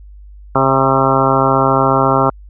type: harmonic tone with a mistuned harmonic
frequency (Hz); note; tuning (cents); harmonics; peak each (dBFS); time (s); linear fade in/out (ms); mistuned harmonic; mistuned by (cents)
134.3; C3; +46; 1 / 2 / 3 / 4 / 5 / 6 / 7 / 8 / 9 / 10; -19 / -19 / -19 / -19 / -19 / -19 / -19 / -19 / -19 / -19; 0.55-2.3; 5; 5; -21
effects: added 50 Hz sine -34 dBFS peak until 2.49 s